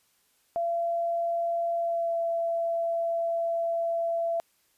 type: tone with pitch glide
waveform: sine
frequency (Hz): 680 to 672.2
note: F5 to E5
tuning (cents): -46 to +34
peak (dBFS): -25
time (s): 0.56-4.4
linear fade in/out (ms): 0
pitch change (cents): -20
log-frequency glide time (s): 1.77-2.16
effects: white hiss -68 dBFS RMS until 4.77 s + resampled to 32000 Hz